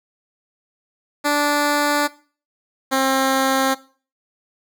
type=tone pair in turn; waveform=10% pulse; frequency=292.1 / 266.5 Hz; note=D4 / C4; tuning=-9 / +32 cents; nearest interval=major second; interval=159 cents; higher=first; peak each=-8 dBFS; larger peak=neither; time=1.24-2.08 / 2.91-3.75 s; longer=neither; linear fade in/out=20 ms; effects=noise-tail reverb RT60 0.4 s tail -19 dB re dry